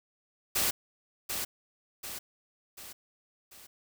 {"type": "noise with echo", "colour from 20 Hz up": "white", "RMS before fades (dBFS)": -28, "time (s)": [0.55, 0.71], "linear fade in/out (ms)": 10, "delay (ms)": 740, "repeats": 4, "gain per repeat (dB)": -6, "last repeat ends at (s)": 3.67, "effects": []}